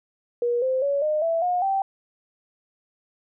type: tone with pitch steps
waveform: sine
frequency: 479.1 / 519.5 / 563.2 / 610.6 / 662.1 / 717.8 / 778.3 Hz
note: A#4 / C5 / C#5 / D#5 / E5 / F5 / G5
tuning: +47 / -12 / +27 / -33 / +7 / +47 / -13 cents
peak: -20 dBFS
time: 0.42-1.82 s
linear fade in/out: 2 ms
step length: 200 ms
effects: none